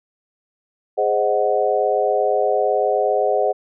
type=chord; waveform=sine; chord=Ab dominant seventh; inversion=none; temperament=equal; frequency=415.3 / 523.3 / 622.3 / 740 Hz; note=Ab4 / C5 / Eb5 / Gb5; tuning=0 / 0 / 0 / 0 cents; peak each=-21 dBFS; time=0.97-3.53 s; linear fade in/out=20 ms; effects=none